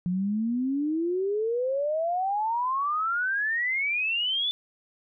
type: exponential sweep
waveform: sine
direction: up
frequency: 174.61 to 3520 Hz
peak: -24 dBFS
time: 0.06-4.51 s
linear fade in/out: 0 ms
effects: none